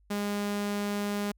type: tone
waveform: sawtooth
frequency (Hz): 204.5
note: G#3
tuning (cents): -26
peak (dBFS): -25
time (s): 0.1-1.32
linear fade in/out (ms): 10
effects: added 50 Hz sine -60 dBFS peak until 1.37 s